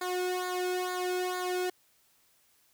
sawtooth tone with flanger, 363.5 Hz, F#4, 31 cents flat, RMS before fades -32 dBFS, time 0.01-1.7 s, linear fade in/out 5 ms, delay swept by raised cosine 0.35 to 1.06 ms, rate 2.2 Hz, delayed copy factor -0.85, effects white hiss -67 dBFS RMS until 2.73 s

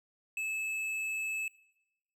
sine tone with tanh clipping, 2606 Hz, E7, 20 cents flat, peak -34 dBFS, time 0.37-1.48 s, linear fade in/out 2 ms, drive 9 dB, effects noise-tail reverb RT60 0.9 s tail -20 dB re dry

